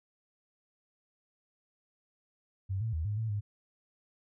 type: tone with pitch steps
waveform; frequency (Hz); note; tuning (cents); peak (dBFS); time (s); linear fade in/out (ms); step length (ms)
sine; 96.3 / 112.5 / 79.3 / 104.3 / 111.7 / 103.4; G2 / A2 / D#2 / G#2 / A2 / G#2; -30 / +39 / +33 / +8 / +27 / -7; -30; 2.69-3.41; 20; 120
effects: none